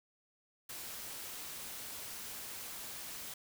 white noise with amplitude modulation, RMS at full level -44 dBFS, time 0.69-3.34 s, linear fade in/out 5 ms, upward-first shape sine, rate 234 Hz, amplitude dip 25%, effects none

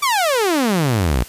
sawtooth exponential sweep, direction down, 1192 to 53.9 Hz, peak -11 dBFS, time 0.02-1.24 s, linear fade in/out 10 ms, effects white hiss -39 dBFS RMS until 1.28 s + resampled to 32000 Hz

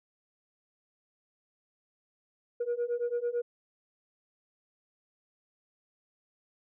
sine beating tone pair, 474.2 / 483.2 Hz, A#4 / B4, +30 / -38 cents, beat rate 9 Hz, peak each -31 / -30 dBFS, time 2.6-3.42 s, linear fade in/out 10 ms, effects tanh soft clip ceiling -25 dBFS

